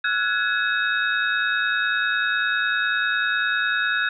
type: tone cluster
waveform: sine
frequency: 1360 / 1470 / 1676 / 2565 / 3742 Hz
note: F6 / F#6 / G#6 / E7 / A#7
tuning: -46 / -12 / +15 / -48 / +6 cents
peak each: -29 / -23 / -24 / -32 / -30 dBFS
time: 0.04-4.09 s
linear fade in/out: 5 ms
effects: none